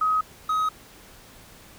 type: tone pair in turn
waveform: sine / triangle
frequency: 1265 / 1265 Hz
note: D#6 / D#6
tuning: +28 / +28 cents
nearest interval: unison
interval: 0 cents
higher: neither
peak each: -19 dBFS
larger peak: neither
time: 0.01-0.21 / 0.49-0.69 s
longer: neither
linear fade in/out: 5 ms
effects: pink hiss -49 dBFS RMS until 1.78 s